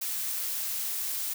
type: noise with amplitude modulation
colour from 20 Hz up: blue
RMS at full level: -31 dBFS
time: 0.01-1.34 s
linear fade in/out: 10 ms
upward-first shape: sine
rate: 207 Hz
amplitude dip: 25%
effects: none